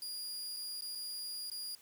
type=tone with dropouts; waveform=sawtooth; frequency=4845 Hz; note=D#8; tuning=47 cents flat; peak=-37 dBFS; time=0.02-1.75 s; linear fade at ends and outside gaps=1 ms; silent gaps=0.564-0.568 / 0.809-0.821 / 0.951-0.955 / 1.5-1.516 s; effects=white hiss -62 dBFS RMS until 1.81 s